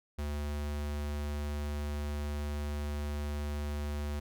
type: tone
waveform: square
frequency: 73.42 Hz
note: D2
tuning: in tune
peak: -34 dBFS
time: 0.18-4.2 s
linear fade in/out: 10 ms
effects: none

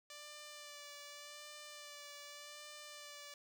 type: tone with vibrato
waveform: 5% pulse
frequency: 587.3 Hz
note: D5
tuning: in tune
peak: -39 dBFS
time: 0.1-3.34 s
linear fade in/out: 2 ms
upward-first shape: sine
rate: 0.85 Hz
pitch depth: 23 cents each way
effects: none

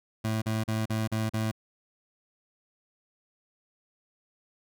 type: tone bursts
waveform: 25% pulse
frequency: 110 Hz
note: A2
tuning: in tune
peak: -23 dBFS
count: 6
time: 0.24-1.515 s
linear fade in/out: 10 ms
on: 180 ms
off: 39 ms
effects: none

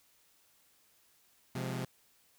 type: chord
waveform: sawtooth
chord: F minor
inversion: second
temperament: equal with one note detuned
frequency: 129.76 / 174.61 / 207.7 Hz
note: C3 / F3 / Ab3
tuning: -14 / 0 / 0 cents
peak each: -33 / -37 / -39 dBFS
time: 1.55-1.85 s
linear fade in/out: 5 ms
effects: white hiss -68 dBFS RMS until 2.38 s

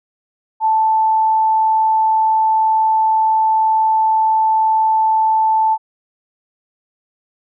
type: tone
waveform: sine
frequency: 879 Hz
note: A5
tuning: 2 cents flat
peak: -11 dBFS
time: 0.6-5.78 s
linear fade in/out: 50 ms
effects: none

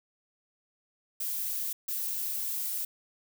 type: noise bursts at uneven times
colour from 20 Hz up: violet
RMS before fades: -33 dBFS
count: 2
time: 1.2-1.73 / 1.88-2.85 s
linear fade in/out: 5 ms
effects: none

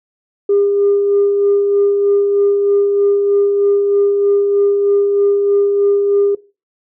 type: tone with tremolo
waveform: sine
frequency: 403.1 Hz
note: G4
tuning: 48 cents sharp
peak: -8 dBFS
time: 0.49-6.35 s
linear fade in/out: 5 ms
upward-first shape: sine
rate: 3.2 Hz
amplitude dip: 35%
effects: noise-tail reverb RT60 0.3 s tail -18 dB re dry + tanh soft clip ceiling -5 dBFS

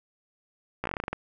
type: slowing click train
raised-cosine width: 0.5 ms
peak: -15 dBFS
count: 11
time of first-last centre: 0.84-1.13 s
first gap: 15 ms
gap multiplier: 1.14
effects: none

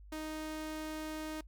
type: tone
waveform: sawtooth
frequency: 311.1 Hz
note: D#4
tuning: in tune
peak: -35 dBFS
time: 0.12-1.41 s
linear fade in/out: 5 ms
effects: noise-tail reverb RT60 0.1 s tail -23 dB re dry + added 50 Hz sine -51 dBFS peak until 1.47 s

